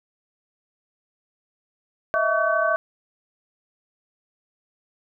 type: tone cluster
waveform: sine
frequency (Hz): 631 / 664 / 1137 / 1523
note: D#5 / E5 / C#6 / F#6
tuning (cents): +24 / +12 / +44 / +50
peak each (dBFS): -24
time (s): 2.14-2.76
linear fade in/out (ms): 0
effects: none